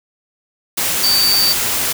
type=tone in noise; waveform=sine; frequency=4600 Hz; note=D8; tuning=37 cents flat; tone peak=-12 dBFS; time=1.03-1.53 s; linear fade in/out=10 ms; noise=white; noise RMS=-18 dBFS; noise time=0.77-1.93 s; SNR=+3 dB; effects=none